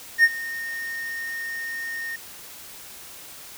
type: tone with ADSR envelope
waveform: triangle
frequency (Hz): 1840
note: A#6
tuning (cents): -23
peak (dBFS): -8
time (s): 0.18-2.16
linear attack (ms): 57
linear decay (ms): 44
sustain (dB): -19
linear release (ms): 5
effects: white hiss -42 dBFS RMS until 3.57 s